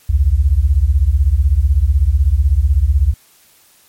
sine beating tone pair, 61.74 / 77.74 Hz, B1 / D#2, 0 / -1 cents, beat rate 16 Hz, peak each -12 dBFS, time 0.09-3.14 s, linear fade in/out 10 ms, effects white hiss -50 dBFS RMS until 3.88 s + MP3 64 kbps

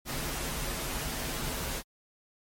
pink noise with comb filter, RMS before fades -34 dBFS, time 0.05-1.83 s, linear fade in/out 50 ms, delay 10 ms, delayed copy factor -0.5, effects MP3 64 kbps

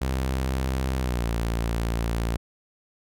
sawtooth tone with pitch glide, 65.41 to 57.27 Hz, C2 to A#1, 0 to -30 cents, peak -20 dBFS, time 0.01-2.37 s, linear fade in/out 10 ms, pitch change -230 cents, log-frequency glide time 0.98-1.27 s, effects none

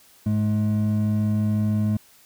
triangle tone pair together, 106.1 / 212.2 Hz, G#2 / G#3, +38 / +38 cents, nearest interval octave, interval 1200 cents, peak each -20 dBFS, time 0.26-1.97 s, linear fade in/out 5 ms, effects white hiss -54 dBFS RMS until 2.25 s

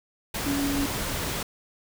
sine tone in noise, 281 Hz, C#4, 24 cents sharp, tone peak -25 dBFS, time 0.46-0.86 s, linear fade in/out 5 ms, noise pink, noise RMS -30 dBFS, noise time 0.34-1.43 s, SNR +2 dB, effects none

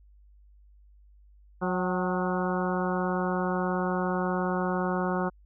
harmonic tone with a mistuned harmonic, 181.7 Hz, F#3, 31 cents flat, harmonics 1 / 2 / 3 / 4 / 5 / 6 / 7 / 8, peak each -29 / -32 / -34 / -35 / -36 / -37 / -37 / -38 dBFS, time 1.61-5.3 s, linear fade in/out 20 ms, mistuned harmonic 4, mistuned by +51 cents, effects added 50 Hz sine -53 dBFS peak until 5.45 s

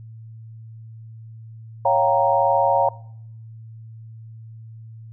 sine chord, G half-diminished seventh, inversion second, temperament equal with one note detuned, 554.4 / 698.5 / 779.5 / 932.3 Hz, Db5 / F5 / G5 / Bb5, 0 / 0 / -10 / 0 cents, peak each -20 / -21 / -22 / -19 dBFS, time 1.85-2.89 s, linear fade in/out 5 ms, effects noise-tail reverb RT60 0.7 s tail -21 dB re dry + added 112 Hz sine -37 dBFS peak until 5.12 s

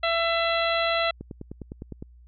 harmonic tone, 669 Hz, E5, 25 cents sharp, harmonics 1 / 2 / 3 / 4 / 5 / 6, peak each -25 / -28 / -30 / -31 / -32 / -33 dBFS, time 0.03-1.11 s, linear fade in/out 5 ms
click train, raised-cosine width 3 ms, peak -23 dBFS, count 9, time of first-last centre 1.21-2.025 s, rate 9.82 Hz
effects added 60 Hz sine -48 dBFS peak until 2.27 s

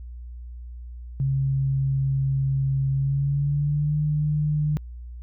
sine tone with pitch glide, 135.5 to 150.35 Hz, C#3 to D3, -39 to +41 cents, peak -20 dBFS, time 1.2-4.77 s, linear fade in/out 0 ms, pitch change +180 cents, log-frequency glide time 2.92-3.98 s, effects added 60 Hz sine -35 dBFS peak until 5.22 s

